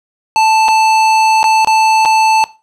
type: tone with dropouts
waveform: square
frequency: 880 Hz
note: A5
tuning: in tune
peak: -8 dBFS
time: 0.36-2.44 s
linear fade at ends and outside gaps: 0 ms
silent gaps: 0.682-0.686 / 1.43-1.441 / 1.647-1.673 / 2.051-2.057 s
effects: noise-tail reverb RT60 0.3 s tail -18 dB re dry + low-pass 7000 Hz 12 dB/octave